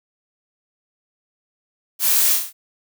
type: noise with echo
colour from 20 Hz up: blue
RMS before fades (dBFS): -19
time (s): 1.99-2.38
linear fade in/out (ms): 50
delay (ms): 25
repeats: 6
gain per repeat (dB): -3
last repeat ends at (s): 2.53
effects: none